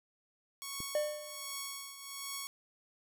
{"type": "tone with tremolo", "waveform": "5% pulse", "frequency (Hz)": 1108.7, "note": "C#6", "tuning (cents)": 0, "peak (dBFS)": -26, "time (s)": [0.62, 2.47], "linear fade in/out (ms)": 0, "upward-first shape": "triangle", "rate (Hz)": 1.3, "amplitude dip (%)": 70}
{"type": "click", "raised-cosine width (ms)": 3, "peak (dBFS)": -32, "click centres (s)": 0.804}
{"type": "tone with exponential decay", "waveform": "triangle", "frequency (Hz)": 599, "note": "D5", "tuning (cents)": 34, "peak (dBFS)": -25, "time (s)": [0.95, 1.55], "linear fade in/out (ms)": 2, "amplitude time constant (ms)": 130}
{"effects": []}